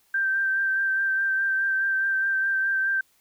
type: tone with vibrato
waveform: sine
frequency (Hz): 1568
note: G6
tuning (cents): 0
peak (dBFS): -21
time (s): 0.14-3.01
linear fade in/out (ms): 5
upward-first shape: sine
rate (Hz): 4.8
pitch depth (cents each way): 20
effects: white hiss -64 dBFS RMS until 3.2 s